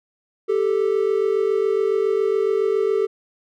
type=tone pair together; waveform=triangle; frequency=392.8 / 440 Hz; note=G4 / A4; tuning=+4 / 0 cents; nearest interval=major second; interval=196 cents; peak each=-18 dBFS; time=0.48-3.07 s; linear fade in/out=20 ms; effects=none